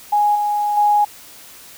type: tone with level steps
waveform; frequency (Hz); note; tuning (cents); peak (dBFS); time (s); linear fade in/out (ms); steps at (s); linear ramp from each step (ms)
sine; 830; G#5; -1; -12 / -16 / -11; 0.12-1.05; 10; 0.35 / 0.77; 5
effects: white hiss -41 dBFS RMS until 1.77 s